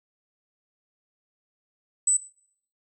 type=tone; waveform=sine; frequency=8000 Hz; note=B8; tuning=21 cents sharp; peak=-18 dBFS; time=2.07-2.17 s; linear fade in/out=5 ms; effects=noise-tail reverb RT60 0.6 s tail -18 dB re dry